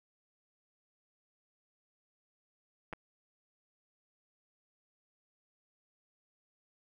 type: clicks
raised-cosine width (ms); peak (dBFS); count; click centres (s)
0.5; -26; 2; 2.928 / 2.934
effects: 11-bit